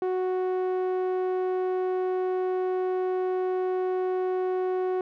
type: tone with low-pass filter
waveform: sawtooth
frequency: 369.6 Hz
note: F#4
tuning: 2 cents flat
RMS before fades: -27 dBFS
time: 0.02-5.01 s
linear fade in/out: 2 ms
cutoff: 780 Hz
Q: 0.53
effects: none